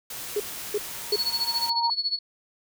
white noise, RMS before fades -36 dBFS, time 0.1-1.7 s, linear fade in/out 5 ms
sine tone bursts, 415.3 Hz, G#4, in tune, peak -22 dBFS, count 3, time 0.36-1.16 s, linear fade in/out 5 ms, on 40 ms, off 340 ms
sine tone with exponential growth, 932.3 Hz, A#5, in tune, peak -21 dBFS, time 0.75-1.9 s, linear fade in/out 2 ms, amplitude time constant 250 ms
sine tone with tremolo, 4400 Hz, C#8, 14 cents flat, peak -21 dBFS, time 1.12-2.19 s, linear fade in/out 5 ms, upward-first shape sine, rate 14 Hz, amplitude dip 85%
effects none

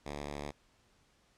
5% pulse tone, 72.6 Hz, D2, 19 cents flat, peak -28 dBFS, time 0.05-0.52 s, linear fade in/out 20 ms, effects pink hiss -69 dBFS RMS until 1.37 s + low-pass 8000 Hz 12 dB/octave

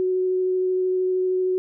sine tone with vibrato, 370 Hz, F#4, in tune, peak -19 dBFS, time 0-1.58 s, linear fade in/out 0 ms, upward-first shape triangle, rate 13 Hz, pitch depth 10 cents each way, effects none

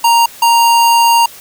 square tone pair in turn, 932.3 / 932.3 Hz, A#5 / A#5, 0 / 0 cents, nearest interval unison, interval 0 cents, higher neither, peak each -7 dBFS, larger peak neither, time 0.04-0.26 / 0.42-1.26 s, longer second, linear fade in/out 5 ms, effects white hiss -35 dBFS RMS until 1.4 s

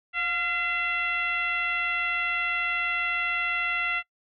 sine tone with frequency modulation, 2043 Hz, C7, 42 cents flat, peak -24 dBFS, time 0.13-4.03 s, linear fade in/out 50 ms, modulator 664 Hz, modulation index 1.2, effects noise-tail reverb RT60 0.1 s tail -23 dB re dry

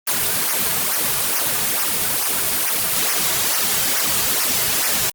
white noise with flanger, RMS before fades -19 dBFS, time 0.07-5.1 s, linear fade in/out 5 ms, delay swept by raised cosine 0.25 to 3.85 ms, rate 2.3 Hz, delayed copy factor -0.9, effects Opus 24 kbps

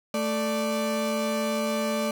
35% pulse tone pair together, 220.5 / 588.7 Hz, A3 / D5, +4 / +4 cents, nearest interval octave + perfect fourth, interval 1700 cents, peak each -26 / -26 dBFS, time 0.14-2.11 s, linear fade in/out 2 ms, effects none

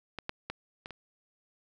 clicks, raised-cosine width 0.3 ms, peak -21 / -17 / -19 / -24 / -27 dBFS, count 5, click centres 0.187 / 0.294 / 0.5 / 0.859 / 0.907 s, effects none

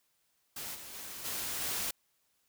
white noise with level steps, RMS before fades -41 / -47 / -44 / -37 / -35 dBFS, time 0.56-1.91 s, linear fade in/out 5 ms, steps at 0.74 / 0.93 / 1.24 / 1.6 s, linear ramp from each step 20 ms, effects white hiss -75 dBFS RMS until 2.48 s

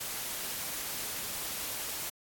white noise, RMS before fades -37 dBFS, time 0-2.1 s, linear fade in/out 10 ms, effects AAC 64 kbps

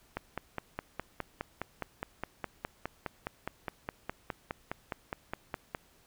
click train, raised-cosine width 0.5 ms, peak -19 dBFS, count 28, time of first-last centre 0.17-5.749 s, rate 4.84 Hz, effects pink hiss -64 dBFS RMS until 6.06 s

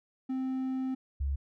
triangle / sine tone pair in turn, 261.2 / 69.18 Hz, C4 / C#2, -3 / -3 cents, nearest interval octave + major seventh, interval 2300 cents, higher first, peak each -28 / -28 dBFS, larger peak neither, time 0.29-0.95 / 1.2-1.36 s, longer first, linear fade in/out 10 ms, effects none

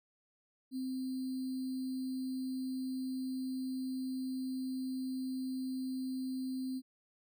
sine tone with sample-and-hold, 260 Hz, C4, 11 cents flat, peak -35 dBFS, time 0.71-6.82 s, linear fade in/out 50 ms, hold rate 4410 Hz, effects none

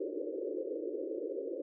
pink band-pass noise, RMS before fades -38 dBFS, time 0-1.62 s, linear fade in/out 5 ms, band 300 to 550 Hz, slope 96 dB/octave, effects none

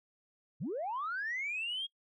sine linear sweep, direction up, 108 to 3300 Hz, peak -33 dBFS, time 0.6-1.87 s, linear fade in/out 20 ms, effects noise-tail reverb RT60 0.1 s tail -24 dB re dry + tanh soft clip ceiling -30 dBFS

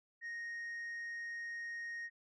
sine tone, 1864.7 Hz, A#6, in tune, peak -38 dBFS, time 0.21-2.1 s, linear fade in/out 50 ms, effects tanh soft clip ceiling -40 dBFS

